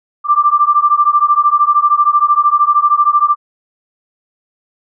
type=beating tone pair; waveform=sine; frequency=1174.7 / 1187.7 Hz; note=D6 / D6; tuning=0 / +19 cents; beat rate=13 Hz; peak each=-11 dBFS; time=0.24-3.36 s; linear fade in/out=50 ms; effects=none